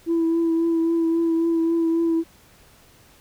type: tone with vibrato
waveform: sine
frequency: 331.2 Hz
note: E4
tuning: 8 cents sharp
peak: -16 dBFS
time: 0.06-2.24 s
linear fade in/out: 50 ms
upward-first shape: triangle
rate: 3.7 Hz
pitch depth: 24 cents each way
effects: tanh soft clip ceiling -15 dBFS + pink hiss -53 dBFS RMS until 3.2 s